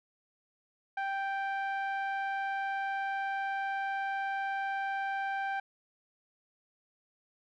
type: tone with low-pass filter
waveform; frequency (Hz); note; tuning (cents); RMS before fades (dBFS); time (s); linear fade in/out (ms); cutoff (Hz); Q
sawtooth; 784; G5; 0; -34; 0.97-5.6; 5; 1700; 1.5
effects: none